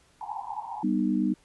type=band-pass noise; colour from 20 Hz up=pink; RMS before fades=-36 dBFS; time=0.21-0.83 s; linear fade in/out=0 ms; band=800 to 940 Hz; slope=96 dB/octave
type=chord; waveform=sine; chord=G augmented; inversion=none; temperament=just; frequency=196 / 245 / 306.2 Hz; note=G3 / B3 / D#4; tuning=0 / -14 / -28 cents; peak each=-27 dBFS; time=0.83-1.34 s; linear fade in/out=10 ms
effects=pink hiss -62 dBFS RMS until 1.44 s + resampled to 24000 Hz